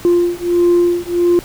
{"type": "beating tone pair", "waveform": "sine", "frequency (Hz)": [348.1, 349.6], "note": ["F4", "F4"], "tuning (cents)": [-6, 2], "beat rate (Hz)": 1.5, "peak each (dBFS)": -12, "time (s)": [0.05, 1.39], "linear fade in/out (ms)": 0, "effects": ["tanh soft clip ceiling -6 dBFS", "pink hiss -35 dBFS RMS until 1.44 s"]}